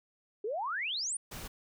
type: exponential sweep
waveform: sine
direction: up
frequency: 392 to 9800 Hz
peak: -32 dBFS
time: 0.44-1.17 s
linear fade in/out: 5 ms
type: noise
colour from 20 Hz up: pink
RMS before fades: -43 dBFS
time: 1.31-1.48 s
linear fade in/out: 10 ms
effects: none